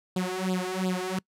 sawtooth tone with flanger, 185 Hz, F#3, in tune, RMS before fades -29 dBFS, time 0.16-1.19 s, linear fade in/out 5 ms, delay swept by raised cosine 0.24 to 2.94 ms, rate 2.8 Hz, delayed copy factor +1, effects noise-tail reverb RT60 0.1 s tail -25 dB re dry + low-pass 12000 Hz 12 dB/octave

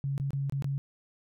sine tone with dropouts, 138.59 Hz, C#3, in tune, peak -28 dBFS, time 0.04-0.78 s, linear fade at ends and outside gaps 0 ms, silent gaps 0.179-0.199 / 0.306-0.332 / 0.497-0.523 / 0.623-0.644 s, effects none

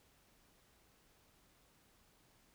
silence, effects pink hiss -70 dBFS RMS until 2.54 s

